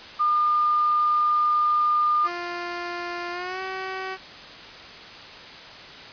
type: tone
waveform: sine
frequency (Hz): 1209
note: D6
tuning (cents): +50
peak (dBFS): -18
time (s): 0.19-2.28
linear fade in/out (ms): 20
type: tone with pitch glide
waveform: 10% pulse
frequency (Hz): 349.2 to 378.6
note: F4 to F#4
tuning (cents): 0 to +40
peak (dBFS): -21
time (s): 2.23-4.18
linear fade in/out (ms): 50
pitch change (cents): +140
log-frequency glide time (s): 3.31-3.61
effects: white hiss -41 dBFS RMS until 6.12 s + resampled to 11025 Hz